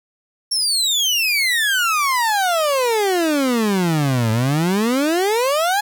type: exponential two-way sweep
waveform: 30% pulse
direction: down then up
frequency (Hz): 5560 to 108.1 to 848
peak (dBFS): -13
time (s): 0.51-5.81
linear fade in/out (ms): 10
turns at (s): 4.31
effects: none